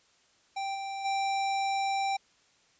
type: tone with level steps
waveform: square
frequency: 784 Hz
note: G5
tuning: in tune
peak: -32 / -35 / -28 dBFS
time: 0.56-2.17 s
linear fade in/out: 10 ms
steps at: 0.74 / 1.04 s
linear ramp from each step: 20 ms
effects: white hiss -65 dBFS RMS until 2.79 s + resampled to 16000 Hz